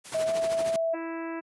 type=noise; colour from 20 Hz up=white; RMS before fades=-43 dBFS; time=0.04-0.24 s; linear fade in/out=20 ms
type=noise with tremolo; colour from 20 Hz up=pink; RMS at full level=-34 dBFS; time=0.12-0.76 s; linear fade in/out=0 ms; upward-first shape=triangle; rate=13 Hz; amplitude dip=80%
type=tone with pitch glide; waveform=sine; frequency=641 to 657.9 Hz; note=E5 to E5; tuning=-49 to -4 cents; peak=-24 dBFS; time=0.14-0.95 s; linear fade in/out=10 ms; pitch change=+45 cents; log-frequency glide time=0.25-0.31 s
type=harmonic tone; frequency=329.6 Hz; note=E4; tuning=in tune; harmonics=1 / 2 / 3 / 4 / 5 / 6 / 7 / 8; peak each=-33 / -40 / -41 / -46 / -44 / -48 / -51 / -50 dBFS; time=0.93-1.41 s; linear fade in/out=20 ms
effects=high-pass 150 Hz 12 dB/octave + resampled to 24000 Hz